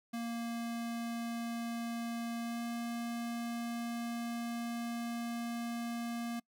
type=tone with pitch glide; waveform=square; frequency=233.1 to 234.7 Hz; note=A#3 to A#3; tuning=0 to +12 cents; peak=-37 dBFS; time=0.13-6.4 s; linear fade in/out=10 ms; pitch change=+12 cents; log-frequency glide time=2.42-2.62 s; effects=noise-tail reverb RT60 0.1 s tail -25 dB re dry